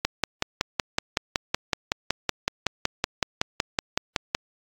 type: click train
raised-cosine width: 0.2 ms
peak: -4 dBFS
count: 24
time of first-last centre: 0.05-4.349 s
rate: 5.35 Hz
effects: AAC 64 kbps